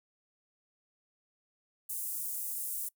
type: high-pass noise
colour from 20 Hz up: pink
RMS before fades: -37 dBFS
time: 1.89-2.89 s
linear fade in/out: 10 ms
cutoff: 9300 Hz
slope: 24 dB/octave
effects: noise-tail reverb RT60 0.1 s tail -23 dB re dry